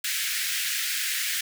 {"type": "high-pass noise", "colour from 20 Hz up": "pink", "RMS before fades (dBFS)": -28, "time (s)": [0.04, 1.41], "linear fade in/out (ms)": 5, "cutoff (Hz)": 1600, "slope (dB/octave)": 48, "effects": []}